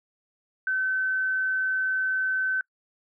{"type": "tone", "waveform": "sine", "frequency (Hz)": 1528, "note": "G6", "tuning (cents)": -45, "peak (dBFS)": -23, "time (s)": [0.67, 2.61], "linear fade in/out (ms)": 2, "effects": ["noise-tail reverb RT60 0.1 s tail -26 dB re dry"]}